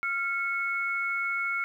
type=tone pair together; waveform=sine; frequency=1385.9 / 2200 Hz; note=F6 / C#7; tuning=-14 / -14 cents; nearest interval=minor sixth; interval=800 cents; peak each=-30 / -29 dBFS; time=0.03-1.64 s; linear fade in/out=0 ms; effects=10-bit